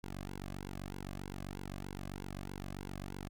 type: tone with flanger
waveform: sawtooth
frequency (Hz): 47.68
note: G1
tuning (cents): -47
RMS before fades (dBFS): -44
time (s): 0.03-3.29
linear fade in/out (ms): 10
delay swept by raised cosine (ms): 1.6 to 2.2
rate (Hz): 3.2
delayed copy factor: -0.95
effects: none